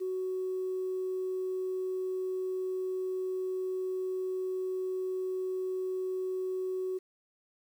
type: tone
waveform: sine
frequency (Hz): 372.6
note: F#4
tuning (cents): +12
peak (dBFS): -30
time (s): 0-6.99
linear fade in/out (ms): 20
effects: tanh soft clip ceiling -26 dBFS + 10-bit